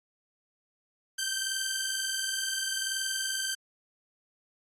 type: tone pair together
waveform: 10% pulse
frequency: 1549.3 / 1570 Hz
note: G6 / G6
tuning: -21 / +2 cents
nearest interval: unison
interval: 23 cents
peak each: -24 dBFS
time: 1.18-3.55 s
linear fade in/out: 10 ms
effects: AAC 64 kbps